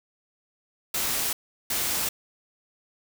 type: noise bursts at uneven times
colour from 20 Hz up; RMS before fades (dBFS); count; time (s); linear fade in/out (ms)
white; -27; 2; 0.94-1.33 / 1.7-2.09; 5
effects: none